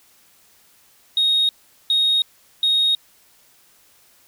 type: tone bursts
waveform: sine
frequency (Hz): 3737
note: A#7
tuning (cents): +4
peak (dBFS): -13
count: 3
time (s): 1.17-2.95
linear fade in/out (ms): 2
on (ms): 320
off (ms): 410
effects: tanh soft clip ceiling -12 dBFS + white hiss -55 dBFS RMS until 4.27 s